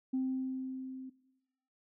sine tone with level ramp, 261 Hz, C4, 4 cents flat, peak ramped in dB -28 to -42 dBFS, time 0.13-1.1 s, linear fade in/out 10 ms, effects noise-tail reverb RT60 0.9 s tail -19 dB re dry + tanh soft clip ceiling -26 dBFS

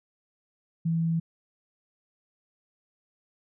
sine tone, 164.81 Hz, E3, in tune, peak -23 dBFS, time 0.85-1.2 s, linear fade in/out 10 ms, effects none

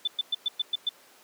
sine tone bursts, 3520 Hz, A7, in tune, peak -23 dBFS, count 7, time 0.05-0.892 s, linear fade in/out 5 ms, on 26 ms, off 110 ms, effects pink hiss -55 dBFS RMS until 1.23 s + high-pass 400 Hz 12 dB/octave

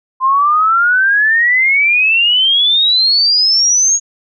sine exponential sweep, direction up, 1033 to 6690 Hz, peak -8 dBFS, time 0.2-4 s, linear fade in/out 50 ms, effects none

